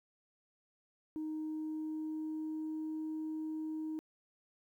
sine tone with pitch glide, 311.1 to 313.3 Hz, D#4 to D#4, 0 to +12 cents, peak -35 dBFS, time 1.16-3.99 s, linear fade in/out 0 ms, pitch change +12 cents, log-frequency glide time 1.4-3.04 s, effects tanh soft clip ceiling -34 dBFS + 12-bit

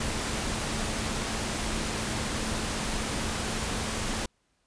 sine tone in noise, 220 Hz, A3, in tune, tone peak -39 dBFS, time 0-4.26 s, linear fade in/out 5 ms, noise pink, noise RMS -31 dBFS, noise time 0-4.26 s, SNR -11 dB, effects pink hiss -72 dBFS RMS until 4.66 s + resampled to 22050 Hz

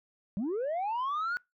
sine linear sweep, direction up, 179.2 to 1480 Hz, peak -27 dBFS, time 0.37-1.37 s, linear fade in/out 0 ms, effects noise-tail reverb RT60 0.2 s tail -24 dB re dry + tanh soft clip ceiling -28 dBFS

